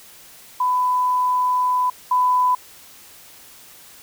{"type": "tone pair in turn", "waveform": "sine", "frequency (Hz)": [1000, 1000], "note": ["B5", "B5"], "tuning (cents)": [21, 21], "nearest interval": "unison", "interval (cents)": 0, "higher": "neither", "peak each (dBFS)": [-16, -14], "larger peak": "second", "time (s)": [[0.6, 1.9], [2.11, 2.55]], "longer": "first", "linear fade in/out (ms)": 5, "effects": ["white hiss -45 dBFS RMS until 4.02 s"]}